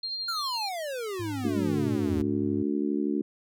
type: tone with tremolo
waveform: sine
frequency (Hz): 4198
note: C8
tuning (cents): +5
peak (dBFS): -29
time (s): 0.03-0.69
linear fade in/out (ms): 5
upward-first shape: triangle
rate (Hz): 12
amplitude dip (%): 35
type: exponential sweep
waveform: square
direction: down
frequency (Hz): 1431 to 75.6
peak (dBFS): -32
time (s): 0.28-2.22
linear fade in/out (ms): 5
type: tone with vibrato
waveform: triangle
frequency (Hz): 103.1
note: G#2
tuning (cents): -12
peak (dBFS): -32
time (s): 1.19-2.63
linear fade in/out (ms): 10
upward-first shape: sine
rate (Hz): 2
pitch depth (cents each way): 31
type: harmonic tone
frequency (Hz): 72.4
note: D2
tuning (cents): -24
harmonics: 3 / 4 / 5 / 6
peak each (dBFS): -30 / -28 / -31 / -40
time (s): 1.44-3.22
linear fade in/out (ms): 5
effects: none